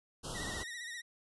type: band-stop noise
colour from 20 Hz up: pink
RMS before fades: -41 dBFS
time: 0.23-0.64 s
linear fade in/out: 20 ms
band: 1500 to 2800 Hz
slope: 96 dB/octave
type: tone with vibrato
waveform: sawtooth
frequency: 1896 Hz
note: A#6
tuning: 29 cents sharp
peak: -38 dBFS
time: 0.34-1.02 s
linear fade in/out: 20 ms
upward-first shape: sine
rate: 15 Hz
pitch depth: 64 cents each way
effects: resampled to 24000 Hz